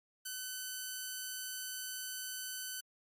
5% pulse tone, 1514 Hz, F#6, 39 cents sharp, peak -28 dBFS, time 0.25-2.81 s, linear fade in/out 10 ms, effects MP3 64 kbps

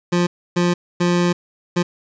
25% pulse tone bursts at uneven times, 175.5 Hz, F3, 9 cents sharp, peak -11 dBFS, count 4, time 0.12-0.27 / 0.56-0.74 / 1-1.33 / 1.76-1.83 s, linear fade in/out 10 ms, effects resampled to 16000 Hz + 8-bit

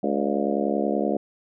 harmonic tone with a mistuned harmonic, 70.5 Hz, C#2, 30 cents sharp, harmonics 3 / 4 / 5 / 6 / 7 / 8 / 9 / 10, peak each -27 / -28 / -29 / -30 / -30 / -31 / -32 / -32 dBFS, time 0.03-1.17 s, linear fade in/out 5 ms, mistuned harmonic 9, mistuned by -63 cents, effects none

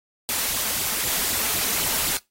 white noise with flanger, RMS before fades -24 dBFS, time 0.29-2.17 s, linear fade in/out 0 ms, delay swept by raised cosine 0.25 to 4.65 ms, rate 3.9 Hz, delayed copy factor +0.6, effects noise-tail reverb RT60 0.2 s tail -21 dB re dry + AAC 48 kbps

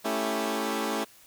15% pulse chord, A dominant seventh, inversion none, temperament equal, 220 / 277.2 / 329.6 / 392 Hz, A3 / C#4 / E4 / G4, 0 / 0 / 0 / 0 cents, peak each -25 / -27 / -27 / -28 dBFS, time 0.04-1.05 s, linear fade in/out 20 ms, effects white hiss -55 dBFS RMS until 1.26 s

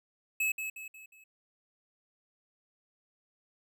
square tone with echo, 2587 Hz, E7, 33 cents flat, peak -28 dBFS, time 0.4-0.52 s, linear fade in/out 5 ms, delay 180 ms, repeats 4, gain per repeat -7 dB, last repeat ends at 1.24 s, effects none

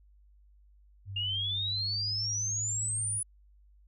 sine tone with pitch glide, 98 to 106.25 Hz, G2 to G#2, 0 to +40 cents, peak -37 dBFS, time 1.05-3.22 s, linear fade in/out 50 ms, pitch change +140 cents, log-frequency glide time 1.54-2.42 s
sine exponential sweep, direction up, 2802 to 10000 Hz, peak -30 dBFS, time 1.16-3.23 s, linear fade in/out 5 ms
effects added 50 Hz sine -57 dBFS peak until 3.87 s

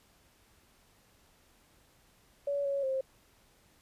sine tone with pitch steps, 567 / 557 / 530 Hz, C#5 / C#5 / C5, +39 / +8 / +22 cents, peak -29 dBFS, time 2.47-3.01 s, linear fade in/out 5 ms, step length 180 ms, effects pink hiss -65 dBFS RMS until 3.81 s + resampled to 32000 Hz

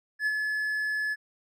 triangle tone with ADSR envelope, 1715 Hz, A6, 45 cents flat, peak -21 dBFS, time 0.19-1.16 s, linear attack 74 ms, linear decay 42 ms, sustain -4 dB, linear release 36 ms, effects none

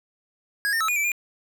square tone with pitch steps, 1654 / 1817 / 1299 / 2449 / 2318 / 2411 Hz, G#6 / A#6 / E6 / D#7 / D7 / D7, -8 / -45 / -26 / -28 / -23 / +45 cents, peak -22 dBFS, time 0.65-1.118 s, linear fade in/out 0 ms, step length 78 ms, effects none

